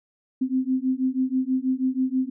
sine beating tone pair, 256.5 / 262.7 Hz, C4 / C4, -34 / +7 cents, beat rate 6.2 Hz, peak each -24 dBFS, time 0.41-2.3 s, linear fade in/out 10 ms, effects none

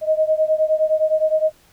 sine beating tone pair, 622.3 / 632 Hz, D#5 / D#5, 0 / +27 cents, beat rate 9.7 Hz, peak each -17 / -19 dBFS, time 0.01-1.52 s, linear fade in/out 50 ms, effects pink hiss -54 dBFS RMS until 1.72 s

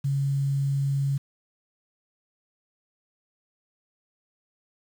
sine tone, 138.59 Hz, C#3, in tune, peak -22 dBFS, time 0.04-1.18 s, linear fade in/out 10 ms, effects 8-bit

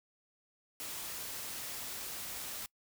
white noise, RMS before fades -42 dBFS, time 0.8-2.66 s, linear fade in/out 0 ms, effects noise-tail reverb RT60 0.1 s tail -24 dB re dry

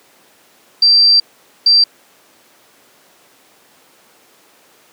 sine tone bursts at uneven times, 4699 Hz, D8, in tune, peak -6 dBFS, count 2, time 0.82-1.2 / 1.66-1.84 s, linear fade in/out 5 ms, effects pink hiss -49 dBFS RMS until 4.92 s + high-pass 300 Hz 12 dB/octave

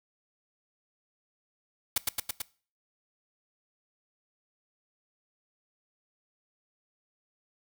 white noise with echo, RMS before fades -25 dBFS, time 1.96-1.98 s, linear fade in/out 5 ms, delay 110 ms, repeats 4, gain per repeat -2 dB, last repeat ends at 2.42 s, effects noise-tail reverb RT60 0.4 s tail -20 dB re dry

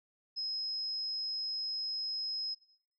sine tone, 5120 Hz, D#8, 49 cents sharp, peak -34 dBFS, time 0.36-2.55 s, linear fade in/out 20 ms, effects noise-tail reverb RT60 0.7 s tail -19 dB re dry

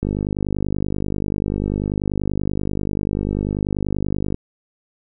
click train, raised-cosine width 3 ms, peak -9 dBFS, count 218, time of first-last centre 0.03-4.344 s, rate 50.3 Hz, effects none

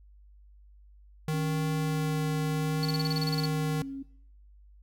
square tone with vibrato, 155.56 Hz, D#3, in tune, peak -28 dBFS, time 1.28-3.82 s, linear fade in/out 2 ms, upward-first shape sine, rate 0.71 Hz, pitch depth 10 cents each way
sine tone with pitch glide, 277.3 to 272.5 Hz, C#4 to C#4, +1 to -29 cents, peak -35 dBFS, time 1.33-4.03 s, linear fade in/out 10 ms, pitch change -30 cents, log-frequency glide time 1.65-2.53 s
triangle tone bursts, 4435 Hz, C#8, in tune, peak -29 dBFS, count 12, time 2.83-3.456 s, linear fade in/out 0 ms, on 21 ms, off 34 ms
effects noise-tail reverb RT60 0.7 s tail -22 dB re dry + added 50 Hz sine -52 dBFS peak until 4.82 s

